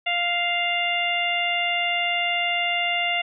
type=harmonic tone; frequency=698.5 Hz; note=F5; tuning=in tune; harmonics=1 / 2 / 3 / 4 / 5; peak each=-27 / -36 / -25 / -25 / -34 dBFS; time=0.06-3.22 s; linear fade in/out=10 ms; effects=none